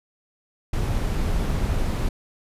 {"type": "noise", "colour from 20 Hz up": "brown", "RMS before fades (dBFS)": -23, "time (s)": [0.73, 2.09], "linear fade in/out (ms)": 5, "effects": ["resampled to 32000 Hz"]}